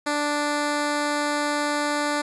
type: tone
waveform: 10% pulse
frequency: 293.7 Hz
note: D4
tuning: in tune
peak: -14 dBFS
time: 0.06-2.22 s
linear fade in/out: 10 ms
effects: resampled to 24000 Hz

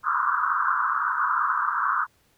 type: band-pass noise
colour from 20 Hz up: white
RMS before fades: -24 dBFS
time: 0.03-2.07 s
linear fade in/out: 50 ms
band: 990 to 1500 Hz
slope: 96 dB/octave
effects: pink hiss -64 dBFS RMS until 2.37 s

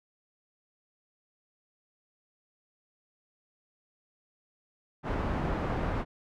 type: low-pass noise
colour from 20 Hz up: pink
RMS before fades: -31 dBFS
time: 5.03-6.05 s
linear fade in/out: 50 ms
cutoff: 1300 Hz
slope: 12 dB/octave
effects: none

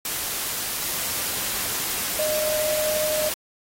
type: tone in noise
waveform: sine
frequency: 614 Hz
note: D#5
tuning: 23 cents flat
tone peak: -23 dBFS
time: 2.19-3.29 s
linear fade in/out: 2 ms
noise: white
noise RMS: -27 dBFS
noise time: 0.05-3.34 s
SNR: +1 dB
effects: AAC 48 kbps

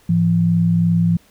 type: tone pair together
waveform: sine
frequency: 107.09 / 170 Hz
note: A2 / F3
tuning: -46 / -46 cents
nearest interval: minor sixth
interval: 800 cents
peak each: -20 / -13 dBFS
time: 0.09-1.17 s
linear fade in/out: 5 ms
effects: pink hiss -53 dBFS RMS until 1.3 s

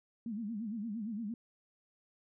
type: tone with vibrato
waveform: sine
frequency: 217.9 Hz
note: A3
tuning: 17 cents flat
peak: -36 dBFS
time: 0.26-1.34 s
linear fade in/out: 2 ms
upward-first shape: sine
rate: 8.7 Hz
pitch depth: 150 cents each way
effects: none

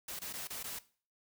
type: noise with dropouts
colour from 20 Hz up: white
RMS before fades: -42 dBFS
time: 0.08-0.79 s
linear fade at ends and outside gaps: 5 ms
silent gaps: 0.192-0.216 / 0.328-0.336 / 0.473-0.502 / 0.63-0.64 s
effects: noise-tail reverb RT60 0.4 s tail -17 dB re dry

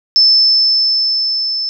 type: tone with level ramp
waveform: sine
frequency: 5270 Hz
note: E8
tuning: 1 cent flat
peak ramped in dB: -5 to -16 dBFS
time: 0.16-1.69 s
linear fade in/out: 0 ms
effects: none

